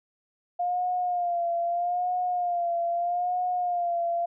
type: tone with vibrato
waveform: sine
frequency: 704 Hz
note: F5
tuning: 14 cents sharp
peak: -24 dBFS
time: 0.59-4.26 s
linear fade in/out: 10 ms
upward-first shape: sine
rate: 0.79 Hz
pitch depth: 50 cents each way
effects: none